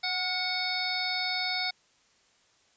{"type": "harmonic tone with a mistuned harmonic", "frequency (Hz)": 740, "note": "F#5", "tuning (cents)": 0, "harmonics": [1, 2, 3, 5, 6, 7], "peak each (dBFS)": [-36, -39, -33, -35, -34, -36], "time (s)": [0.03, 1.71], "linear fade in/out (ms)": 10, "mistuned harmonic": 2, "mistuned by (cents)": -46, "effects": ["white hiss -65 dBFS RMS until 2.76 s", "resampled to 16000 Hz"]}